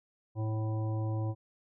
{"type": "harmonic tone", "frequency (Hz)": 109.4, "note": "A2", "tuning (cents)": -9, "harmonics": [1, 3, 5, 7, 9], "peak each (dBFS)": [-30, -40, -44, -47, -49], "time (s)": [0.35, 1.35], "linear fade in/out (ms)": 50, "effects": []}